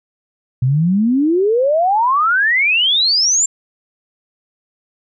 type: exponential sweep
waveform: sine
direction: up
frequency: 121.5 to 7459 Hz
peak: -11 dBFS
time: 0.62-3.46 s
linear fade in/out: 5 ms
effects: none